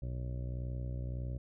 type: harmonic tone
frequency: 61.74 Hz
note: B1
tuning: in tune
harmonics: 1 / 2 / 3 / 4 / 5 / 6 / 7 / 8 / 9 / 10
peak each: -38 / -39 / -51 / -54 / -54 / -58 / -62 / -63 / -54 / -63 dBFS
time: 0.02-1.38 s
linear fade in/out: 5 ms
effects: none